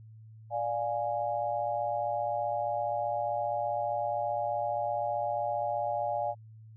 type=chord; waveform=sine; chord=D diminished; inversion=none; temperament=equal with one note detuned; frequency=587.3 / 702.5 / 830.6 Hz; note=D5 / F5 / Ab5; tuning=0 / +10 / 0 cents; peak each=-33 dBFS; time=0.5-6.35 s; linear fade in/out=50 ms; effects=added 110 Hz sine -48 dBFS peak until 6.76 s